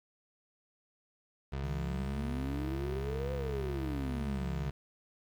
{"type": "tone", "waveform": "25% pulse", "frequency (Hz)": 68.4, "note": "C#2", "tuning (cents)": -23, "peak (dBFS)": -31, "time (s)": [1.52, 4.71], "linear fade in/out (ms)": 10}
{"type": "exponential two-way sweep", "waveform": "sine", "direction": "up then down", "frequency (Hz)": [144.2, 513, 144.2], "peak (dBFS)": -37, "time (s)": [1.63, 4.7], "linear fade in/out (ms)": 20, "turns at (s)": 3.33}
{"effects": ["low-pass 4000 Hz 12 dB/octave", "10-bit"]}